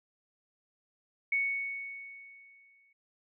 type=tone with exponential decay; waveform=sine; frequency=2220 Hz; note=C#7; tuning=2 cents sharp; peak=-25 dBFS; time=1.32-2.93 s; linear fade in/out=5 ms; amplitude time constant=350 ms; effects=none